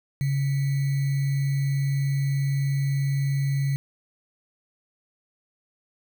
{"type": "tone with sample-and-hold", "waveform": "sine", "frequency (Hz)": 138.4, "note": "C#3", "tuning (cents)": -2, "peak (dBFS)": -21, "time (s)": [0.21, 3.76], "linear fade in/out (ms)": 0, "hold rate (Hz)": 2100, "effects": []}